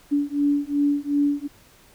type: beating tone pair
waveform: sine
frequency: 286.3 / 289 Hz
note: D4 / D4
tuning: -44 / -28 cents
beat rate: 2.7 Hz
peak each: -22 dBFS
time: 0.11-1.48 s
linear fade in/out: 20 ms
effects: pink hiss -53 dBFS RMS until 1.94 s